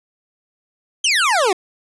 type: exponential sweep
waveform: 25% pulse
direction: down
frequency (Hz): 3225 to 349.1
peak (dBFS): -10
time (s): 1.04-1.53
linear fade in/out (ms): 5
effects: resampled to 24000 Hz